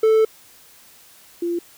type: tone pair in turn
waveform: triangle / sine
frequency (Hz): 440 / 343.9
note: A4 / F4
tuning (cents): 0 / -27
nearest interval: major third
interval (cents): 427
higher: first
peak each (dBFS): -10 / -20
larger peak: first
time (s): 0.03-0.25 / 1.42-1.59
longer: first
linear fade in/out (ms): 5
effects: white hiss -49 dBFS RMS until 1.77 s